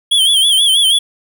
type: tone with vibrato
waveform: square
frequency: 3251 Hz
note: G#7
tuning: 38 cents flat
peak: -9 dBFS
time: 0.11-0.99 s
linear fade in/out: 10 ms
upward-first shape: sine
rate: 6.2 Hz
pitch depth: 100 cents each way
effects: none